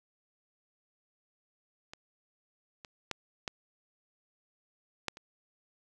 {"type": "clicks", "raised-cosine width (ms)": 0.2, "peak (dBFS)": [-27, -28, -16, -17, -14, -30], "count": 6, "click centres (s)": [1.935, 2.848, 3.113, 3.478, 5.083, 5.171], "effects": []}